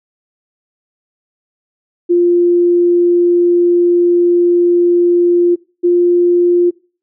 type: tone pair in turn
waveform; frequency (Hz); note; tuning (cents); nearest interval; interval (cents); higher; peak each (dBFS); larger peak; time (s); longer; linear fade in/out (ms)
sine; 349.2 / 350.8; F4 / F4; 0 / +8; unison; 8; second; -7 / -7; neither; 2.09-5.56 / 5.83-6.71; first; 20
effects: noise-tail reverb RT60 0.4 s tail -23 dB re dry